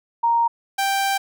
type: tone pair in turn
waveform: sine / sawtooth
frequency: 932.3 / 785.4 Hz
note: A#5 / G5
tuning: 0 / +3 cents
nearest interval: minor third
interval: 297 cents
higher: first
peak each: -15 dBFS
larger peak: neither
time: 0.23-0.48 / 0.78-1.18 s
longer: second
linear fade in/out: 10 ms
effects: none